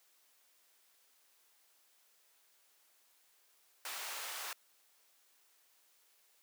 pink high-pass noise, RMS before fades -43 dBFS, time 3.85-4.53 s, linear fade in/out 2 ms, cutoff 890 Hz, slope 12 dB/octave, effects white hiss -70 dBFS RMS until 6.42 s + high-pass 400 Hz 12 dB/octave

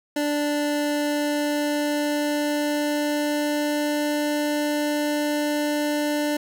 25% pulse tone with pitch glide, 293.7 to 296.1 Hz, D4 to D4, 0 to +14 cents, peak -18 dBFS, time 0.16-6.37 s, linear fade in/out 5 ms, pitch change +14 cents, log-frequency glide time 0.82-4.13 s, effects none

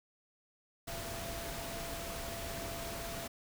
sine tone in noise, 675 Hz, E5, 41 cents sharp, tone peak -45 dBFS, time 0.87-3.28 s, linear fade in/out 10 ms, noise pink, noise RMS -42 dBFS, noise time 0.87-3.28 s, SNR -6 dB, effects none

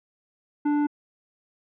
triangle tone with tanh clipping, 293.7 Hz, D4, in tune, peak -22 dBFS, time 0.65-0.87 s, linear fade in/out 10 ms, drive 16 dB, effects low-pass 2000 Hz 12 dB/octave

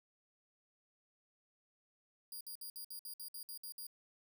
5% pulse tone bursts, 4823 Hz, D8, 45 cents sharp, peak -38 dBFS, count 11, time 2.32-3.868 s, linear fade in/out 2 ms, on 88 ms, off 58 ms, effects none

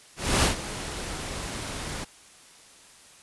pink noise with ADSR envelope, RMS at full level -20 dBFS, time 0.16-2.05 s, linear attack 270 ms, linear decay 120 ms, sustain -14 dB, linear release 17 ms, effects white hiss -52 dBFS RMS until 3.22 s + resampled to 24000 Hz

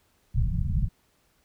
pink low-pass noise, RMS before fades -25 dBFS, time 0.34-0.89 s, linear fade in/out 20 ms, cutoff 170 Hz, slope 48 dB/octave, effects pink hiss -67 dBFS RMS until 1.44 s

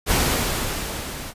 pink noise with level ramp, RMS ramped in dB -18 to -34 dBFS, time 0.06-1.34 s, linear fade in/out 50 ms, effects resampled to 32000 Hz

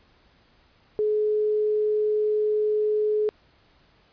sine tone, 424.9 Hz, G#4, 40 cents sharp, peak -20 dBFS, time 0.99-3.29 s, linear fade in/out 0 ms, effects pink hiss -60 dBFS RMS until 4.12 s + resampled to 11025 Hz

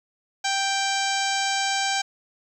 harmonic tone with a mistuned harmonic, 784 Hz, G5, in tune, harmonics 1 / 2 / 3 / 4 / 5 / 6 / 7 / 8 / 9 / 10, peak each -26 / -29 / -31 / -32 / -33 / -34 / -34 / -35 / -36 / -36 dBFS, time 0.44-2.02 s, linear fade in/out 10 ms, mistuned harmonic 9, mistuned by -68 cents, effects 9-bit

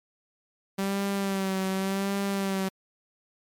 sawtooth tone with vibrato, 194.2 Hz, G3, 16 cents flat, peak -22 dBFS, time 0.78-2.69 s, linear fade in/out 10 ms, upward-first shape sine, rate 0.88 Hz, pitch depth 38 cents each way, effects MP3 96 kbps

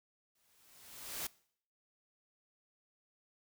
white noise with exponential growth, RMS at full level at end -38 dBFS, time 0.35-1.27 s, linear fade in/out 5 ms, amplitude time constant 200 ms, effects noise-tail reverb RT60 0.6 s tail -22 dB re dry

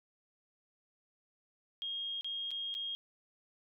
sine tone with dropouts, 3248 Hz, G#7, 39 cents flat, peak -36 dBFS, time 1.82-2.95 s, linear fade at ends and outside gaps 0 ms, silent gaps 2.21-2.245 / 2.507-2.514 / 2.742-2.75 s, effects none

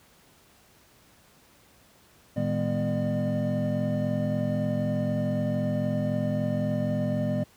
triangle tone cluster, 113.6 / 157 / 203.8 / 247.7 / 601 Hz, A#2 / D#3 / G#3 / B3 / D5, -44 / +16 / -32 / +5 / +40 cents, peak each -29 dBFS, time 2.36-7.44 s, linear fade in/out 10 ms, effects pink hiss -58 dBFS RMS until 7.56 s + high-pass 60 Hz 12 dB/octave

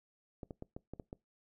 clicks, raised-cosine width 2 ms, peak -30 dBFS, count 7, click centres 0.432 / 0.508 / 0.624 / 0.765 / 0.936 / 0.998 / 1.129 s, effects noise-tail reverb RT60 0.2 s tail -23 dB re dry

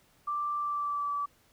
sine tone with pitch glide, 1176 to 1153.1 Hz, D6 to D6, +2 to -32 cents, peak -29 dBFS, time 0.27-1.26 s, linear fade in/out 10 ms, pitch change -34 cents, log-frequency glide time 0.57-1.13 s, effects pink hiss -65 dBFS RMS until 1.52 s

